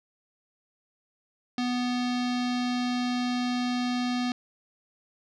square tone with low-pass filter, 246.9 Hz, B3, in tune, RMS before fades -28 dBFS, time 1.58-4.32 s, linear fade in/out 2 ms, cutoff 4500 Hz, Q 2.2, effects none

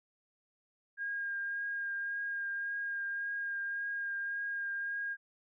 sine tone with vibrato, 1618 Hz, G#6, 46 cents flat, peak -34 dBFS, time 0.97-5.17 s, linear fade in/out 50 ms, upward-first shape triangle, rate 1.8 Hz, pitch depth 16 cents each way, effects none

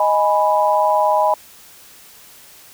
sine chord, G# minor, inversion second, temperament equal, 622.3 / 830.6 / 987.8 Hz, D#5 / G#5 / B5, 0 / 0 / 0 cents, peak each -17 dBFS, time 0-1.34 s, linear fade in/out 2 ms, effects white hiss -44 dBFS RMS until 2.73 s

